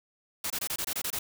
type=noise bursts; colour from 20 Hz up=white; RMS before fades=-32 dBFS; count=9; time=0.44-1.19 s; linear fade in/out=5 ms; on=62 ms; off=24 ms; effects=none